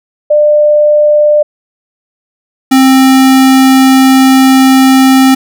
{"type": "tone pair in turn", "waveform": ["sine", "square"], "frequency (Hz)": [597, 264.1], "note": ["D5", "C4"], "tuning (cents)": [28, 16], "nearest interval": "octave + major second", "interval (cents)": 1412, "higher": "first", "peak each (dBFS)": -3, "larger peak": "neither", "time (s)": [[0.3, 1.43], [2.71, 5.35]], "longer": "second", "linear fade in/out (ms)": 10, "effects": []}